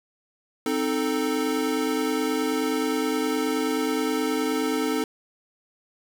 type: chord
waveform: square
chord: A diminished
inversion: first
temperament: equal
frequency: 261.6 / 311.1 / 440 Hz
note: C4 / Eb4 / A4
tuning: 0 / 0 / 0 cents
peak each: -28 dBFS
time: 0.66-5.04 s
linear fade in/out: 2 ms
effects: 8-bit